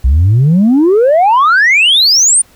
sine exponential sweep, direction up, 59.9 to 9397 Hz, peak -3 dBFS, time 0.04-2.42 s, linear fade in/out 10 ms, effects tanh soft clip ceiling -3 dBFS + pink hiss -46 dBFS RMS until 2.55 s

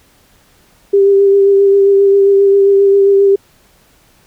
sine tone with vibrato, 396.1 Hz, G4, 18 cents sharp, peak -5 dBFS, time 0.93-3.36 s, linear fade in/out 10 ms, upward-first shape sine, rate 7.5 Hz, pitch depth 18 cents each way, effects pink hiss -50 dBFS RMS until 4.26 s

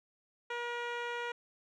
10% pulse tone with low-pass filter, 477.8 Hz, A#4, 43 cents sharp, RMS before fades -38 dBFS, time 0.5-1.32 s, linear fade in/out 5 ms, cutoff 3100 Hz, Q 0.58, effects none

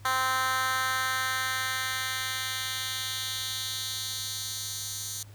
10% pulse tone with high-pass filter sweep, 260 Hz, C4, 11 cents flat, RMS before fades -31 dBFS, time 0.05-5.23 s, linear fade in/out 2 ms, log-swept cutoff 1100 to 5900 Hz, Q 1.5, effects added 103 Hz sine -46 dBFS peak until 5.34 s + pink hiss -57 dBFS RMS until 5.34 s

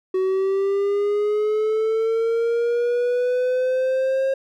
triangle linear sweep, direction up, 373.4 to 538 Hz, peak -16 dBFS, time 0.14-4.34 s, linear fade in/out 5 ms, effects none

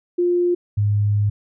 sine tone pair in turn, 352.2 / 103.39 Hz, F4 / G#2, +15 / -7 cents, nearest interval octave + major sixth, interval 2122 cents, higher first, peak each -15 dBFS, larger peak neither, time 0.18-0.55 / 0.77-1.3 s, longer second, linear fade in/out 10 ms, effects none

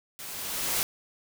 white noise with level ramp, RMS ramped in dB -41 to -26 dBFS, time 0.19-0.83 s, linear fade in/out 0 ms, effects none

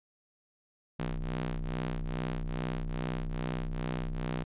sawtooth ring-modulated tone, 62.2 Hz, B1, 13 cents sharp, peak -25 dBFS, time 0.99-4.44 s, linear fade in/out 10 ms, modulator 94.5 Hz, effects resampled to 8000 Hz

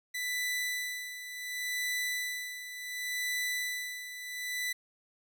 sawtooth tone with tremolo, 1987 Hz, B6, 10 cents sharp, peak -27 dBFS, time 0.14-4.73 s, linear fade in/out 10 ms, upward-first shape sine, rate 0.69 Hz, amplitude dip 70%, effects none

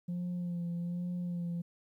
sine tone with vibrato, 174.61 Hz, F3, in tune, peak -31 dBFS, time 0.08-1.62 s, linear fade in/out 10 ms, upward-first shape sine, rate 1.2 Hz, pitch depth 30 cents each way, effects tanh soft clip ceiling -32 dBFS + 12-bit

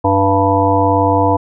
harmonic tone, 98 Hz, G2, in tune, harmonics 1 / 3 / 5 / 7 / 9 / 10, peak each -17 / -17 / -17 / -17 / -17 / -17 dBFS, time 0.04-1.37 s, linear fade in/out 10 ms, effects none

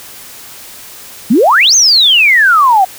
sine exponential two-way sweep, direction up then down, 196 to 6510 to 727 Hz, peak -4 dBFS, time 1.3-2.85 s, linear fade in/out 10 ms, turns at 1.75 s, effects white hiss -32 dBFS RMS until 2.98 s

